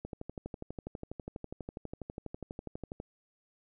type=click train; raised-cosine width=2 ms; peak=-26 dBFS; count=37; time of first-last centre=0.05-3.001 s; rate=12.2 Hz; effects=none